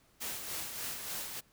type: noise with tremolo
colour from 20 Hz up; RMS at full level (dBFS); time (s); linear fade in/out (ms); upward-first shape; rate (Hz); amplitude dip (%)
white; -38; 0.2-1.41; 20; sine; 3.4; 45
effects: pink hiss -67 dBFS RMS until 1.52 s